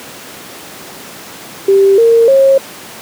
sine tone with pitch steps, 391.8 / 460.6 / 541.4 Hz, G4 / A#4 / C#5, -1 / -21 / -41 cents, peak -4 dBFS, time 1.68-2.58 s, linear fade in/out 5 ms, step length 300 ms, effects pink hiss -30 dBFS RMS until 3.01 s + high-pass 200 Hz 12 dB/octave

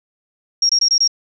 sine tone bursts, 5588 Hz, F8, in tune, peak -11 dBFS, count 5, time 0.62-1.077 s, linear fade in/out 5 ms, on 73 ms, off 23 ms, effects none

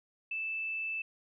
sine tone, 2637 Hz, E7, in tune, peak -33 dBFS, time 0.31-1.02 s, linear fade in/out 5 ms, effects none

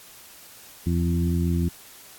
harmonic tone with a mistuned harmonic, 85.5 Hz, F2, 36 cents flat, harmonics 1 / 2 / 3 / 4, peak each -23 / -24 / -30 / -32 dBFS, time 0.86-1.69 s, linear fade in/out 10 ms, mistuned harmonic 1, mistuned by -33 cents, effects white hiss -47 dBFS RMS until 2.18 s + AAC 64 kbps

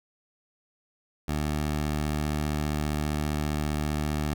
15% pulse tone, 75.1 Hz, D2, 39 cents sharp, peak -20 dBFS, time 1.28-4.34 s, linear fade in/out 5 ms, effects none

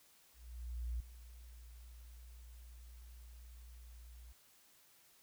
sine tone with ADSR envelope, 59.3 Hz, A#1, 30 cents sharp, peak -36 dBFS, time 0.33-4.33 s, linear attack 670 ms, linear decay 5 ms, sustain -16 dB, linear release 15 ms, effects white hiss -67 dBFS RMS until 5.22 s

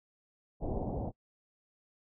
pink low-pass noise, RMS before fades -35 dBFS, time 0.6-1.12 s, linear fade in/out 50 ms, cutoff 800 Hz, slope 48 dB/octave, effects noise-tail reverb RT60 0.1 s tail -24 dB re dry

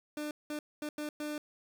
30% pulse tone bursts at uneven times, 299 Hz, D4, 31 cents sharp, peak -33 dBFS, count 5, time 0.17-0.31 / 0.5-0.59 / 0.82-0.89 / 0.98-1.09 / 1.2-1.38 s, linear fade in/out 2 ms, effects none

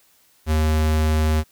square tone, 77.8 Hz, D#2, in tune, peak -17 dBFS, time 0.46-1.44 s, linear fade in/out 50 ms, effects white hiss -58 dBFS RMS until 1.51 s

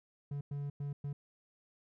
triangle tone bursts at uneven times, 142.7 Hz, D3, 49 cents flat, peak -34 dBFS, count 4, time 0.31-0.41 / 0.51-0.7 / 0.8-0.93 / 1.04-1.13 s, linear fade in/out 5 ms, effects none

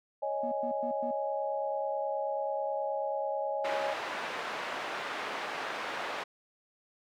sine chord, C# suspended second, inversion none, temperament just, 554.4 / 623.7 / 831.5 Hz, C#5 / D#5 / G#5, 0 / +4 / +2 cents, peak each -34 / -35 / -35 dBFS, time 0.22-3.94 s, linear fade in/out 10 ms
triangle tone bursts, 241.6 Hz, B3, 38 cents flat, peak -36 dBFS, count 4, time 0.43-1.112 s, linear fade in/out 5 ms, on 88 ms, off 110 ms
pink band-pass noise, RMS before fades -37 dBFS, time 3.64-6.24 s, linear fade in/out 10 ms, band 600 to 2400 Hz, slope 12 dB/octave
effects none

